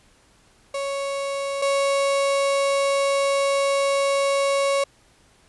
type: tone pair in turn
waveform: 35% pulse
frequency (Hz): 554.4 / 554.4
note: C#5 / C#5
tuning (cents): 0 / 0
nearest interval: unison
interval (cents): 0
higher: neither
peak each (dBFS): -23 / -17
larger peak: second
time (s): 0.74-1.62 / 1.62-4.84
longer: second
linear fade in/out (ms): 5
effects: pink hiss -57 dBFS RMS until 5.48 s + resampled to 24000 Hz